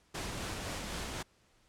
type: noise with tremolo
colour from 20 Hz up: pink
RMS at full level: -38 dBFS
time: 0.14-1.23 s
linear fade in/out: 10 ms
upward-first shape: sine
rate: 3.9 Hz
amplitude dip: 25%
effects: pink hiss -68 dBFS RMS until 1.68 s + low-pass 9000 Hz 12 dB/octave